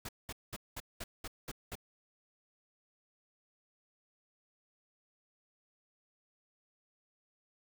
pink noise bursts, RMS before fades -42 dBFS, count 8, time 0.05-1.754 s, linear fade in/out 5 ms, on 38 ms, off 200 ms, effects none

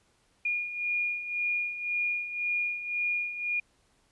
sine beating tone pair, 2429 / 2430.9 Hz, D#7 / D#7, -42 / -41 cents, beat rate 1.9 Hz, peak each -35 / -29 dBFS, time 0.45-3.6 s, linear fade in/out 5 ms, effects pink hiss -68 dBFS RMS until 4.11 s + resampled to 24000 Hz

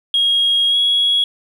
sine tone with pitch glide, 3276 to 3333 Hz, G#7 to G#7, -24 to +5 cents, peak -11 dBFS, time 0.14-1.24 s, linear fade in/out 2 ms, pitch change +29 cents, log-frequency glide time 0.69-0.76 s, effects tanh soft clip ceiling -8 dBFS + 8-bit

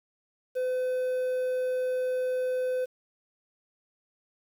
triangle tone with quantisation, 508 Hz, B4, 49 cents sharp, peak -24 dBFS, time 0.55-2.86 s, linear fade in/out 20 ms, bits 9, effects none

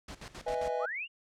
pink noise with tremolo, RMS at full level -44 dBFS, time 0.08-0.7 s, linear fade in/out 5 ms, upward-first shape square, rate 7.5 Hz, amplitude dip 80%
triangle chord, E major seventh, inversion second, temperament just, 494.4 / 618.1 / 659.3 / 824.1 Hz, B4 / D#5 / E5 / G#5, +2 / -12 / 0 / -14 cents, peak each -32 / -35 / -36 / -34 dBFS, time 0.46-0.86 s, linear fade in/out 10 ms
sine linear sweep, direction up, 987.8 to 2914 Hz, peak -34 dBFS, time 0.79-1.08 s, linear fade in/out 50 ms
effects low-pass 7000 Hz 12 dB/octave

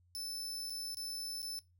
sawtooth tone with dropouts, 5274 Hz, E8, in tune, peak -37 dBFS, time 0.15-1.59 s, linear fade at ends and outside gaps 0 ms, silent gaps 0.698-0.704 / 0.946-0.97 / 1.419-1.428 s, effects noise-tail reverb RT60 0.2 s tail -18 dB re dry + added 88 Hz sine -66 dBFS peak until 1.79 s

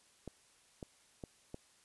clicks, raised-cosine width 2 ms, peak -30 dBFS, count 4, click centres 0.277 / 0.828 / 1.238 / 1.544 s, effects white hiss -67 dBFS RMS until 1.84 s + resampled to 24000 Hz

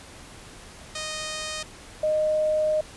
5% pulse / sine tone pair in turn, 620 / 616.9 Hz, D#5 / D#5, -6 / -15 cents, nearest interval unison, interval 9 cents, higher first, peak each -19 / -20 dBFS, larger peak first, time 0.95-1.63 / 2.03-2.81 s, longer second, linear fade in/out 5 ms, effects pink hiss -45 dBFS RMS until 2.96 s + resampled to 24000 Hz

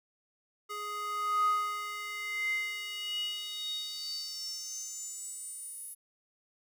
square tone with high-pass filter sweep, 415.9 Hz, G#4, 2 cents sharp, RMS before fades -36 dBFS, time 0.69-5.95 s, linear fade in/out 20 ms, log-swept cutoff 860 to 11000 Hz, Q 9.7, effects none

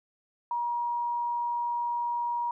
sine tone, 953 Hz, A#5, 38 cents sharp, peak -27 dBFS, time 0.51-2.51 s, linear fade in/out 2 ms, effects none

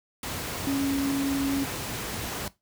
sine tone in noise, 276 Hz, C#4, 7 cents flat, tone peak -24 dBFS, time 0.67-1.64 s, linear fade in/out 2 ms, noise pink, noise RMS -33 dBFS, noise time 0.23-2.48 s, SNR +6 dB, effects noise-tail reverb RT60 0.2 s tail -18 dB re dry + high-pass 60 Hz 12 dB/octave

